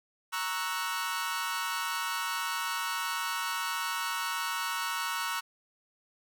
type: chord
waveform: sawtooth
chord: F# dominant seventh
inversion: first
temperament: equal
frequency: 932.3 / 1108.7 / 1318.5 / 1480 Hz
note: A#5 / C#6 / E6 / F#6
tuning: 0 / 0 / 0 / 0 cents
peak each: -33 dBFS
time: 0.32-5.41 s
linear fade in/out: 20 ms
effects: none